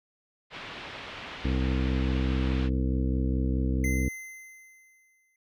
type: low-pass noise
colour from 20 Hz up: white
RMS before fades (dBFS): -41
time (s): 0.5-2.7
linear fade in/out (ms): 50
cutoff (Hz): 3300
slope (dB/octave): 24
type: harmonic tone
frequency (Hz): 64.8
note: C2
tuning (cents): -16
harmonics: 1 / 2 / 3 / 4 / 5 / 7 / 8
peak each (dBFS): -26 / -32 / -34 / -32 / -36 / -40 / -46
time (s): 1.44-4.09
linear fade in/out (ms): 10
type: tone with exponential decay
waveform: square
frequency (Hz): 2066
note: C7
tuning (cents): -22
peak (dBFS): -30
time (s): 3.84-5.36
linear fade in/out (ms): 2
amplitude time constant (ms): 330
effects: none